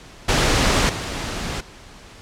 pink noise with level steps, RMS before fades -17 / -27 dBFS, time 0.28-1.61 s, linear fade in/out 10 ms, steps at 0.89 s, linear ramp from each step 5 ms, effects pink hiss -43 dBFS RMS until 2.21 s + low-pass 7000 Hz 12 dB/octave

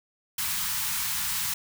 white band-stop noise, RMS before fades -29 dBFS, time 0.38-1.54 s, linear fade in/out 5 ms, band 210 to 840 Hz, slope 96 dB/octave, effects none

